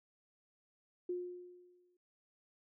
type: tone with exponential decay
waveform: sine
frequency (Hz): 357.2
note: F4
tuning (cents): +39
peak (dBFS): -34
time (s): 1.09-1.97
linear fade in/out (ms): 5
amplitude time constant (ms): 190
effects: none